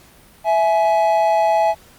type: tone pair together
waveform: triangle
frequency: 659.3 / 842 Hz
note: E5 / G#5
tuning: 0 / +24 cents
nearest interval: major third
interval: 424 cents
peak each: -14 dBFS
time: 0.44-1.75 s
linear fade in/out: 50 ms
effects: pink hiss -48 dBFS RMS until 1.98 s + Opus 48 kbps